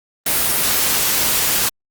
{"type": "noise", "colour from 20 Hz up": "white", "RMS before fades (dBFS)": -17, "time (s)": [0.26, 1.69], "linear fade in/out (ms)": 5, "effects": ["Opus 32 kbps"]}